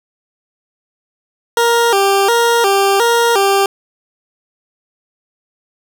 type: tone with vibrato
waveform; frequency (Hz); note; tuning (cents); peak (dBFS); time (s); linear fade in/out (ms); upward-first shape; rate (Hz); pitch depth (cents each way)
20% pulse; 430; A4; -40; -5; 1.57-3.66; 2; square; 1.4; 150
effects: none